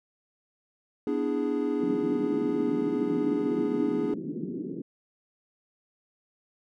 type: chord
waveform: triangle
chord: E dominant seventh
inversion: second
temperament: equal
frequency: 246.9 / 293.7 / 329.6 / 415.3 Hz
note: B3 / D4 / E4 / G#4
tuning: 0 / 0 / 0 / 0 cents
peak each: -30 / -27 / -33 / -28 dBFS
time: 1.07-4.14 s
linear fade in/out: 2 ms
type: band-pass noise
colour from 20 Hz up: white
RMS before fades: -34 dBFS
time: 1.8-4.82 s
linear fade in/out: 10 ms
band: 160 to 370 Hz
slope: 48 dB/octave
effects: none